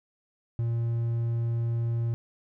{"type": "tone", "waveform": "triangle", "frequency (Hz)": 116.54, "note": "A#2", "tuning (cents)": 0, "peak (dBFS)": -23, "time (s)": [0.59, 2.14], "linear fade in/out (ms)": 0, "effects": []}